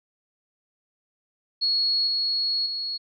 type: tone with level steps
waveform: sine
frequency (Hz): 4336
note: C#8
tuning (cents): -39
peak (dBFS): -20 / -22 / -27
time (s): 1.61-2.98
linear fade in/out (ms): 20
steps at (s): 2.07 / 2.66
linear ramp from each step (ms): 2
effects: none